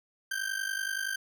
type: ring-modulated tone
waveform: 40% pulse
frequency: 1568 Hz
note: G6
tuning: in tune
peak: -27 dBFS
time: 0.31-1.16 s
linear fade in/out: 2 ms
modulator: 25.3 Hz
effects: none